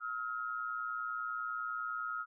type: tone pair together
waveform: sine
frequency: 1285 / 1405 Hz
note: E6 / F6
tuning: -45 / +10 cents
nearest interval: major second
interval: 155 cents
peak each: -38 / -39 dBFS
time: 0-2.26 s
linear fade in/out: 50 ms
effects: none